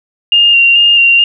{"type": "tone with vibrato", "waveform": "sine", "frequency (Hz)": 2794, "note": "F7", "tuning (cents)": 0, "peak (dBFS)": -4, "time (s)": [0.32, 1.24], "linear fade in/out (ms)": 2, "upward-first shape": "square", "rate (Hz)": 2.3, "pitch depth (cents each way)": 18, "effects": []}